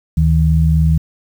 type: tone pair together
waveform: sine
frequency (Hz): 75 / 158.56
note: D2 / D#3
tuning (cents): +37 / +33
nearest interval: octave + minor second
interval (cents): 1296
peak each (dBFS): -12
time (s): 0.17-0.98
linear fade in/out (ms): 5
effects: 7-bit